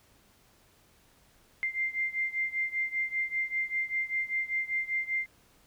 sine beating tone pair, 2093 / 2098.1 Hz, C7 / C7, 0 / +4 cents, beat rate 5.1 Hz, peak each -31 / -33 dBFS, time 1.63-5.26 s, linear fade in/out 0 ms, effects pink hiss -63 dBFS RMS until 5.66 s

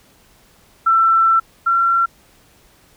sine tone pair in turn, 1339 / 1363.2 Hz, E6 / F6, +27 / -42 cents, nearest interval unison, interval 31 cents, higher second, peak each -10 / -12 dBFS, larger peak first, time 0.86-1.4 / 1.66-2.06 s, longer first, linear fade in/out 10 ms, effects pink hiss -52 dBFS RMS until 2.96 s

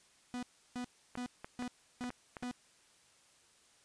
45% pulse tone bursts, 246.9 Hz, B3, in tune, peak -38 dBFS, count 6, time 0.34-2.512 s, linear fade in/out 0 ms, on 87 ms, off 330 ms
clicks, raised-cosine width 0.5 ms, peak -28 dBFS, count 7, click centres 1.154 / 1.445 / 1.624 / 2.04 / 2.104 / 2.368 / 2.432 s
effects white hiss -66 dBFS RMS until 3.84 s + resampled to 22050 Hz

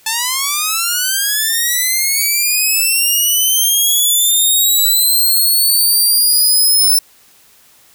5% pulse linear sweep, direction up, 870 to 5310 Hz, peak -3 dBFS, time 0.06-6.99 s, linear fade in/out 5 ms, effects white hiss -48 dBFS RMS until 7.94 s

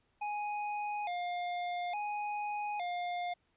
square tone with vibrato, 767 Hz, G5, 38 cents flat, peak -35 dBFS, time 0.21-3.34 s, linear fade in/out 10 ms, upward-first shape square, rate 0.58 Hz, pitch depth 140 cents each way, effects pink hiss -75 dBFS RMS until 3.56 s + resampled to 8000 Hz

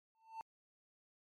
triangle tone with exponential growth, 894 Hz, A5, 27 cents sharp, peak -38 dBFS, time 0.15-0.41 s, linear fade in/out 0 ms, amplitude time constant 56 ms, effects MP3 96 kbps

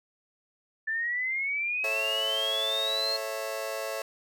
sine exponential sweep, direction up, 1755 to 4277 Hz, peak -27 dBFS, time 0.87-3.17 s, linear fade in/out 10 ms
sawtooth chord, A major, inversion none, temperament just, 440 / 550 / 660 Hz, A4 / C#5 / E5, 0 / -14 / +2 cents, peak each -35 / -31 / -31 dBFS, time 1.84-4.02 s, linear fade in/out 2 ms
effects none

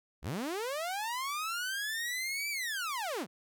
sawtooth linear two-way sweep, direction up then down, 47.86 to 2349 to 136.9 Hz, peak -30 dBFS, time 0.22-3.27 s, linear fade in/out 50 ms, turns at 2.5 s, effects none

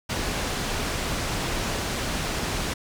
pink low-pass noise, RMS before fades -28 dBFS, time 0.09-2.74 s, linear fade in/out 10 ms, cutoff 8000 Hz, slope 12 dB/octave, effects none

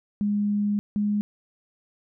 sine tone pair in turn, 205.9 / 207.2 Hz, G#3 / G#3, -15 / -4 cents, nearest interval unison, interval 11 cents, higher second, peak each -21 dBFS, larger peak neither, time 0.21-0.79 / 0.96-1.21 s, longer first, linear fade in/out 0 ms, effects none

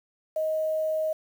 sine tone with quantisation, 628 Hz, D#5, 16 cents sharp, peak -24 dBFS, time 0.36-1.13 s, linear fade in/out 5 ms, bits 8, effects none

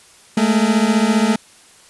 40% pulse beating tone pair, 210.8 / 225.8 Hz, G#3 / A3, +26 / +45 cents, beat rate 15 Hz, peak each -15 dBFS, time 0.37-1.36 s, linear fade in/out 5 ms, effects white hiss -47 dBFS RMS until 1.89 s + resampled to 24000 Hz

